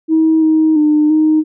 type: tone with pitch steps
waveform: sine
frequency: 319.2 / 315 / 301.9 / 310.7 Hz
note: D#4 / D#4 / D4 / D#4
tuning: +44 / +21 / +48 / -2 cents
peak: -7 dBFS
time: 0.08-1.44 s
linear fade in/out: 50 ms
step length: 340 ms
effects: tanh soft clip ceiling -3 dBFS

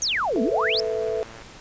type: exponential two-way sweep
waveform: sine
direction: down then up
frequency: 6710 to 210.5 to 5430 Hz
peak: -21 dBFS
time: 0.02-0.8 s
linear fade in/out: 0 ms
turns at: 0.42 s
type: chord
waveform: sine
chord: A suspended second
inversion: none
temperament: equal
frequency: 440 / 493.9 / 659.3 Hz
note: A4 / B4 / E5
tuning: 0 / 0 / 0 cents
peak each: -25 / -29 / -29 dBFS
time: 0.36-1.23 s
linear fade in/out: 0 ms
type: click train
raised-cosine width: 0.5 ms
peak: -29 dBFS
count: 78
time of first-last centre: 0.74-1.421 s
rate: 113 Hz
effects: pink hiss -44 dBFS RMS until 1.6 s + resampled to 16000 Hz

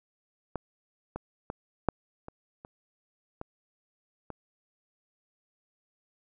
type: clicks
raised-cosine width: 1 ms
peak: -18 / -21 / -20 / -9 / -27 / -30 / -23 / -25 dBFS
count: 8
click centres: 0.557 / 1.16 / 1.501 / 1.887 / 2.284 / 2.649 / 3.414 / 4.303 s
effects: none

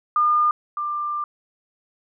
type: tone pair in turn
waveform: sine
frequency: 1211 / 1189.5 Hz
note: D#6 / D6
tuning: -47 / +22 cents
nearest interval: unison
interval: 31 cents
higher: first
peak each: -15 / -23 dBFS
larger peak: first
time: 0.16-0.51 / 0.77-1.24 s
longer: second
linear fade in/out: 2 ms
effects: none

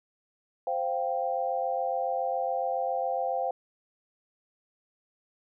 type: chord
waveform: sine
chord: C suspended fourth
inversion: none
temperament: just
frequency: 523.3 / 697.7 / 784.9 Hz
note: C5 / F5 / G5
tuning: 0 / -2 / +2 cents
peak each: -31 dBFS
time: 0.67-3.51 s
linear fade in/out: 2 ms
effects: none

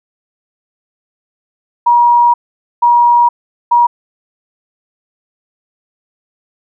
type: tone bursts at uneven times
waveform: sine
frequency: 955 Hz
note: A#5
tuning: 42 cents sharp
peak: -5 dBFS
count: 3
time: 1.86-2.34 / 2.82-3.29 / 3.71-3.87 s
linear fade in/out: 10 ms
effects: none

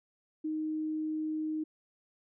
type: tone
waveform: sine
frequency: 311.1 Hz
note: D#4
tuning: in tune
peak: -31 dBFS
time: 0.44-1.64 s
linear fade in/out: 10 ms
effects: none

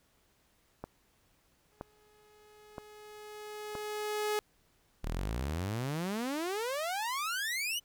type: click train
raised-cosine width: 1 ms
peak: -25 dBFS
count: 4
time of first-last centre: 0.84-3.753 s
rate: 1.03 Hz
type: tone with exponential growth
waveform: sawtooth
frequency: 422 Hz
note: G#4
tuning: 28 cents sharp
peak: -25 dBFS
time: 1.72-4.39 s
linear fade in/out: 0 ms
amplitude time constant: 580 ms
type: exponential sweep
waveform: sawtooth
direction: up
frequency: 35.28 to 3039 Hz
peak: -29 dBFS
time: 5.03-7.8 s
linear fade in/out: 20 ms
effects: pink hiss -70 dBFS RMS until 7.84 s

